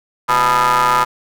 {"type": "ring-modulated tone", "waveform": "30% pulse", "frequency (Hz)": 121.5, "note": "B2", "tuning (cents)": -28, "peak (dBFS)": -6, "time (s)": [0.28, 1.05], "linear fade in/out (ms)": 20, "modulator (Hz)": 1110, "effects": []}